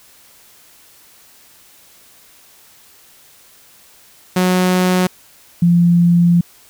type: tone pair in turn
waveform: sawtooth / sine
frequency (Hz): 182.9 / 172.63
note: F#3 / F3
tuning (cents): -20 / -20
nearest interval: minor second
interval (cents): 100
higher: first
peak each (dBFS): -8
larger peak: neither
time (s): 4.36-5.07 / 5.62-6.41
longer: second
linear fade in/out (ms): 5
effects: white hiss -47 dBFS RMS until 6.69 s